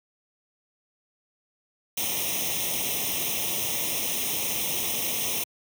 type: noise with comb filter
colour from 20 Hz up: white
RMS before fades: -28 dBFS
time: 1.97-5.44 s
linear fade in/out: 5 ms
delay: 0.33 ms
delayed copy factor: +0.9
effects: high-pass 100 Hz 12 dB/octave